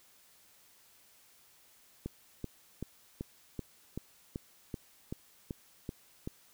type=click train; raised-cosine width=3 ms; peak=-24 dBFS; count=12; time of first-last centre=2.06-6.275 s; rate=2.61 Hz; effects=white hiss -63 dBFS RMS until 6.53 s